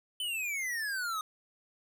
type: exponential sweep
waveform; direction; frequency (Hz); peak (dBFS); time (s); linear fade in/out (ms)
square; down; 3067 to 1239; -33; 0.2-1.21; 2
effects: none